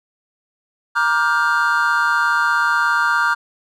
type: chord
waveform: triangle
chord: G minor seventh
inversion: first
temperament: just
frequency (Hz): 940.8 / 1176 / 1411.2 / 1568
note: Bb5 / D6 / F6 / G6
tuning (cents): +16 / +2 / +18 / 0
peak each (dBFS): -20 / -19 / -16 / -19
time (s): 0.95-3.35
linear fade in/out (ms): 20
effects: none